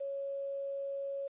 sine tone with quantisation, 554 Hz, C#5, 1 cent flat, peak -35 dBFS, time 0-1.28 s, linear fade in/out 10 ms, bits 10, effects resampled to 8000 Hz

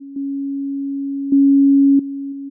sine tone with level steps, 277.2 Hz, C#4, in tune, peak -31 / -20 / -8 / -23 / -26 dBFS, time 0-2.5 s, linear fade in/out 20 ms, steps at 0.16 / 1.32 / 1.99 / 2.32 s, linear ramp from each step 5 ms, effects none

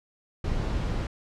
brown noise, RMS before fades -28 dBFS, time 0.44-1.07 s, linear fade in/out 5 ms, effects low-pass 6000 Hz 12 dB/octave

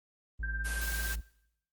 triangle tone, 54.8 Hz, A1, 6 cents flat, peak -32 dBFS, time 0.39-1.21 s, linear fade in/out 10 ms
sine tone with tremolo, 1576 Hz, G6, 9 cents sharp, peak -33 dBFS, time 0.43-1.14 s, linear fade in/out 2 ms, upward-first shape triangle, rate 18 Hz, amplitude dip 75%
white noise, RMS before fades -39 dBFS, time 0.64-1.16 s, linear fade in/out 20 ms
effects noise-tail reverb RT60 0.8 s tail -22 dB re dry + Opus 32 kbps

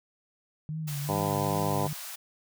sine tone with vibrato, 150.2 Hz, D3, 39 cents sharp, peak -31 dBFS, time 0.69-1.93 s, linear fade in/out 0 ms, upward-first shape sine, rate 2.5 Hz, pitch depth 98 cents each way
white high-pass noise, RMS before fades -40 dBFS, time 0.87-2.16 s, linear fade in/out 10 ms, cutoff 600 Hz, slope 48 dB/octave
harmonic tone, 100.5 Hz, G2, 44 cents sharp, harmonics 1 / 2 / 3 / 4 / 5 / 6 / 7 / 8 / 9 / 10, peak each -36 / -36 / -36 / -36 / -36 / -36 / -36 / -36 / -36 / -36 dBFS, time 1.08-1.88 s, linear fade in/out 20 ms
effects none

